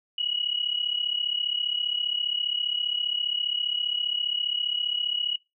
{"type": "tone pair together", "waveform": "sine", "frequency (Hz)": [2899, 2934], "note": ["F#7", "F#7"], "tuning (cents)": [-36, -15], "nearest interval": "unison", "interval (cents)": 21, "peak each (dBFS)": -28, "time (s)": [0.18, 5.36], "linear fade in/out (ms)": 5, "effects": ["noise-tail reverb RT60 0.2 s tail -21 dB re dry"]}